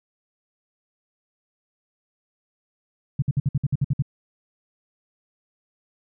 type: tone bursts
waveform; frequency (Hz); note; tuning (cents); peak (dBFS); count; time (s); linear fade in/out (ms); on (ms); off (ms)
sine; 138.59; C#3; 0; -17; 10; 3.19-4.023; 5; 32; 57
effects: none